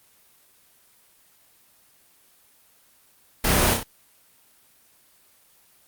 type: noise with echo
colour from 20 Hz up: pink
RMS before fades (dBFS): -21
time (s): 3.44-3.74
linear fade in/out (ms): 5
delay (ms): 31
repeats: 3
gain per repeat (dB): -4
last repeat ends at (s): 3.833
effects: white hiss -58 dBFS RMS until 5.87 s + Opus 24 kbps